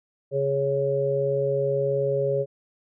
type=harmonic tone; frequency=138.59 Hz; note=C#3; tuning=in tune; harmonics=1 / 3 / 4; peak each=-29 / -25 / -24 dBFS; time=0.31-2.46 s; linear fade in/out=50 ms; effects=none